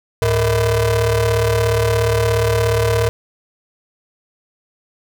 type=ring-modulated tone; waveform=35% pulse; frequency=179 Hz; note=F3; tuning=43 cents sharp; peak=-9 dBFS; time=0.22-3.09 s; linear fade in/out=0 ms; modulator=287 Hz; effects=none

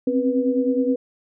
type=tone cluster; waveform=sine; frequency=258.3 / 267.9 / 489.2 Hz; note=C4 / C4 / B4; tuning=-22 / +41 / -16 cents; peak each=-22 dBFS; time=0.07-0.96 s; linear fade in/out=5 ms; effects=none

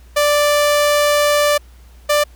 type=tone pair in turn; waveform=sawtooth; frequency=587.3 / 590.3 Hz; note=D5 / D5; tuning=0 / +9 cents; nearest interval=unison; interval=9 cents; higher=second; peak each=-8 dBFS; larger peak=neither; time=0.16-1.58 / 2.09-2.24 s; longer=first; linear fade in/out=10 ms; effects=added 60 Hz sine -40 dBFS peak until 2.35 s + pink hiss -52 dBFS RMS until 2.35 s

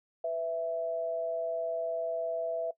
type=tone pair together; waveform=sine; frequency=499.2 / 659.3 Hz; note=B4 / E5; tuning=+19 / 0 cents; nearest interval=perfect fourth; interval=481 cents; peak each=-37 / -30 dBFS; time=0.24-2.71 s; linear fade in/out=5 ms; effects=noise-tail reverb RT60 0.1 s tail -20 dB re dry

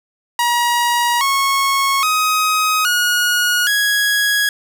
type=tone with pitch steps; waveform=sawtooth; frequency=955 / 1097 / 1260.1 / 1447.5 / 1662.8 Hz; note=A#5 / C#6 / D#6 / F#6 / G#6; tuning=+42 / -18 / +22 / -38 / +2 cents; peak=-10 dBFS; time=0.39-4.49 s; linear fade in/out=2 ms; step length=820 ms; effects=none

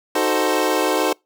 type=chord; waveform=25% pulse; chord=D# diminished seventh; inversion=none; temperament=equal with one note detuned; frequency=311.1 / 373.2 / 440 / 523.3 Hz; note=D#4 / F#4 / A4 / C5; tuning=0 / +15 / 0 / 0 cents; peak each=-19 dBFS; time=0.15-1.13 s; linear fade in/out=5 ms; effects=noise-tail reverb RT60 0.2 s tail -26 dB re dry

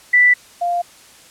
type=tone pair in turn; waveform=sine; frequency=1975.5 / 698.4 Hz; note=B6 / F5; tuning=0 / 0 cents; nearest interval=octave + tritone; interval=1800 cents; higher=first; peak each=-8 / -16 dBFS; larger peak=first; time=0.13-0.34 / 0.61-0.82 s; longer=neither; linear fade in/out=10 ms; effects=white hiss -45 dBFS RMS until 1.3 s + low-pass 10000 Hz 12 dB/octave

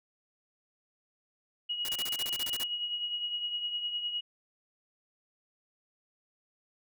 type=tone with tremolo; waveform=sine; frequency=2900 Hz; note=F#7; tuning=35 cents flat; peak=-29 dBFS; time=1.69-4.21 s; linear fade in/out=10 ms; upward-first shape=triangle; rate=9.8 Hz; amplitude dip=60%
type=noise bursts; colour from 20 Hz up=white; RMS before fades=-37 dBFS; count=12; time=1.85-2.634 s; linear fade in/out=0 ms; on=36 ms; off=32 ms
effects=none

